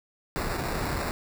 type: noise with sample-and-hold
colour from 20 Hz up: pink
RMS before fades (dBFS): -30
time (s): 0.36-1.11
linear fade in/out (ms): 0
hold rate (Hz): 3150
effects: none